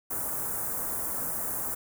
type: band-stop noise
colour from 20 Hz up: white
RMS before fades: -32 dBFS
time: 0.1-1.75 s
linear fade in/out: 10 ms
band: 1400 to 8500 Hz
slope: 24 dB/octave
effects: none